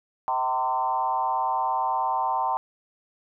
sine tone with frequency modulation, 900 Hz, A5, 39 cents sharp, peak -22 dBFS, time 0.28-2.57 s, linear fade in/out 0 ms, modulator 131 Hz, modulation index 1.3, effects none

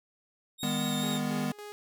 sawtooth tone with vibrato, 3705 Hz, A#7, 11 cents flat, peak -32 dBFS, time 0.58-1.21 s, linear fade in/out 50 ms, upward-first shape sine, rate 4.5 Hz, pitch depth 26 cents each way
square chord, G# minor, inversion second, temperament equal with one note detuned, 155.56 / 203.5 / 246.9 Hz, D#3 / G#3 / B3, 0 / -35 / 0 cents, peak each -36 / -34 / -33 dBFS, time 0.63-1.52 s, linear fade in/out 2 ms
sawtooth tone with tremolo, 415.3 Hz, G#4, in tune, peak -37 dBFS, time 1.03-1.72 s, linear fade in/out 0 ms, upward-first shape square, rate 3.6 Hz, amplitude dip 70%
effects none

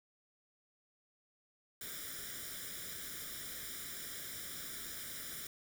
white noise with comb filter, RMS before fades -45 dBFS, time 1.81-5.47 s, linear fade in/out 2 ms, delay 0.56 ms, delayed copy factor +0.85, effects none

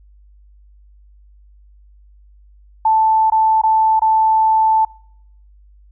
sine tone with dropouts, 880 Hz, A5, in tune, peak -10 dBFS, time 2.85-4.85 s, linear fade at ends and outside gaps 5 ms, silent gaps 3.301-3.32 / 3.616-3.635 / 3.995-4.018 s, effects noise-tail reverb RT60 0.7 s tail -26 dB re dry + added 50 Hz sine -44 dBFS peak until 5.91 s

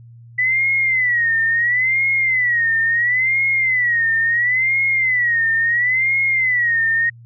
sine tone with vibrato, 1975.5 Hz, B6, in tune, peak -14 dBFS, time 0.38-7.1 s, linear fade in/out 10 ms, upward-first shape sine, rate 0.73 Hz, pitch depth 150 cents each way, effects added 117 Hz sine -39 dBFS peak until 7.25 s

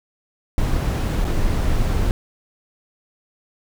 brown noise with dropouts, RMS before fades -19 dBFS, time 0.58-2.11 s, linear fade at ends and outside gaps 1 ms, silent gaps 1.244-1.249 s, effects none

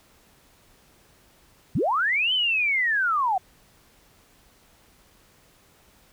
sine linear two-way sweep, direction up then down, 89.1 to 3100 to 717 Hz, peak -20 dBFS, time 1.75-3.38 s, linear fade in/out 5 ms, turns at 2.33 s, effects pink hiss -58 dBFS RMS until 6.12 s

